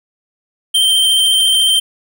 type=tone with vibrato; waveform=square; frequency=3136 Hz; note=G7; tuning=in tune; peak=-10 dBFS; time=0.74-1.8 s; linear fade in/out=10 ms; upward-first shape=triangle; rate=14 Hz; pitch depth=18 cents each way; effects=none